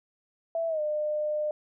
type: tone with pitch glide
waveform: sine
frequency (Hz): 662 to 603.6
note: E5 to D5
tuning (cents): +7 to +47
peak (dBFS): -26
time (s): 0.55-1.51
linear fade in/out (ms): 2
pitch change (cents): -160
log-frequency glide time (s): 0.68-0.81
effects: none